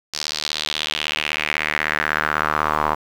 sawtooth tone with band-pass filter sweep, 76.2 Hz, D#2, 36 cents flat, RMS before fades -23 dBFS, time 0.13-2.95 s, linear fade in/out 10 ms, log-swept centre 5100 to 1000 Hz, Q 3.2, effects 7-bit

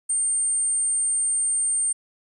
sine tone, 8740 Hz, C#9, 26 cents flat, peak -20 dBFS, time 0.09-1.93 s, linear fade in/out 10 ms, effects 10-bit

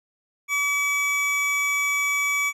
square tone pair together, 1143.5 / 2287 Hz, D6 / D7, -47 / -47 cents, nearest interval octave, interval 1200 cents, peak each -31 / -22 dBFS, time 0.48-2.53 s, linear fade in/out 50 ms, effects low-pass 12000 Hz 12 dB/octave

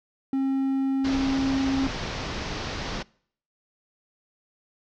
triangle tone, 269 Hz, C4, 48 cents sharp, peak -20 dBFS, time 0.33-1.87 s, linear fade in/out 2 ms
pink low-pass noise, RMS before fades -32 dBFS, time 1.04-3.03 s, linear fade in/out 10 ms, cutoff 5900 Hz, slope 48 dB/octave
effects noise-tail reverb RT60 0.6 s tail -25 dB re dry

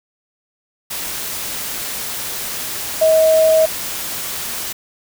sine tone in noise, 637 Hz, D#5, 41 cents sharp, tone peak -9 dBFS, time 3.01-3.66 s, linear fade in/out 10 ms, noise white, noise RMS -25 dBFS, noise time 0.9-4.73 s, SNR +13 dB, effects none

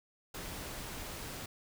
pink noise, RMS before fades -43 dBFS, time 0.34-1.46 s, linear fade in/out 5 ms, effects none

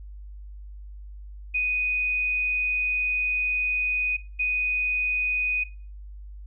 sine tone pair in turn, 2489 / 2489 Hz, D#7 / D#7, 0 / 0 cents, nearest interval unison, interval 0 cents, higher neither, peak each -22 dBFS, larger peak neither, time 1.54-4.17 / 4.39-5.64 s, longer first, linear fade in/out 10 ms, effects noise-tail reverb RT60 0.4 s tail -19 dB re dry + added 50 Hz sine -38 dBFS peak until 6.46 s

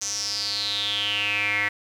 square tone with band-pass filter sweep, 102.6 Hz, G#2, 21 cents flat, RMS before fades -26 dBFS, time 0.01-1.69 s, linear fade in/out 10 ms, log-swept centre 6300 to 2000 Hz, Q 8.2, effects 9-bit

